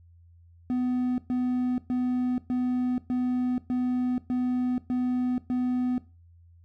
triangle tone bursts, 250 Hz, B3, 21 cents sharp, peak -22 dBFS, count 9, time 0.7-5.98 s, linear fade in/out 0 ms, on 480 ms, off 120 ms, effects noise-tail reverb RT60 0.3 s tail -18 dB re dry + added 85 Hz sine -52 dBFS peak until 6.64 s

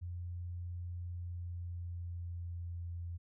sine tone with pitch glide, 87.7 to 85.99 Hz, F2 to F2, +8 to -26 cents, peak -39 dBFS, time 0.01-3.18 s, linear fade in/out 20 ms, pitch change -34 cents, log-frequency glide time 1.09-2.88 s, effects none

